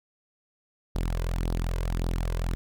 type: tone with flanger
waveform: sawtooth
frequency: 42.57 Hz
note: F1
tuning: 44 cents flat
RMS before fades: -28 dBFS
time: 0.95-2.55 s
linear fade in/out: 0 ms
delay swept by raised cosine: 0.2 to 2 ms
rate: 1.8 Hz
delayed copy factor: +0.65
effects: none